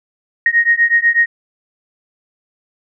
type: beating tone pair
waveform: sine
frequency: 1864.7 / 1872.8 Hz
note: A#6 / A#6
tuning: 0 / +8 cents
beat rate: 8.1 Hz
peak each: -13 dBFS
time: 0.46-1.26 s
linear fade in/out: 2 ms
effects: none